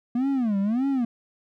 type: tone with vibrato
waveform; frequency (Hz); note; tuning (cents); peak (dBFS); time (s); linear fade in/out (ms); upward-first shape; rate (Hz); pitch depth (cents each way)
triangle; 233.1; A#3; 0; -19; 0.15-1.05; 5; sine; 1.7; 300
effects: none